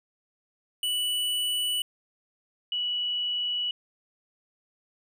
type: tone pair in turn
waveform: square / sine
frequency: 2960 / 2943 Hz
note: F#7 / F#7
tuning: 0 / -10 cents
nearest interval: unison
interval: 10 cents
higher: first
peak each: -26 dBFS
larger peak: neither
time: 0.83-1.82 / 2.72-3.71 s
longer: neither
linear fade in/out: 2 ms
effects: none